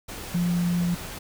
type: tone in noise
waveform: sine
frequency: 174.61 Hz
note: F3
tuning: in tune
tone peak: -21 dBFS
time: 0.34-0.95 s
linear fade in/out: 10 ms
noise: pink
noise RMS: -37 dBFS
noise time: 0.08-1.19 s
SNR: +13 dB
effects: none